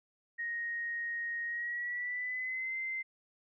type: tone with pitch glide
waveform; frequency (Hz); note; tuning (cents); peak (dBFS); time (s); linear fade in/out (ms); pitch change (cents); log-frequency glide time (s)
sine; 1871 to 2076; A#6 to C7; +6 to -14; -34; 0.38-3.03; 20; +180; 1.45-2.76
effects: none